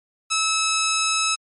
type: tone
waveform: 10% pulse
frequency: 1300 Hz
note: E6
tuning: 24 cents flat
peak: -11 dBFS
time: 0.3-1.36 s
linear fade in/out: 20 ms
effects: MP3 48 kbps